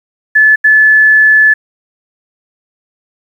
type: tone bursts at uneven times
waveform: sine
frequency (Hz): 1730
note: A6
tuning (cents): -30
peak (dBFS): -3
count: 2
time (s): 0.35-0.56 / 0.64-1.54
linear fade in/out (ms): 10
effects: 7-bit